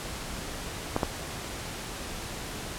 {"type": "clicks", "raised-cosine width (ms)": 1, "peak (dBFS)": -10, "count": 2, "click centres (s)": [0.964, 1.032], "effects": ["pink hiss -37 dBFS RMS until 2.78 s", "low-pass 11000 Hz 12 dB/octave"]}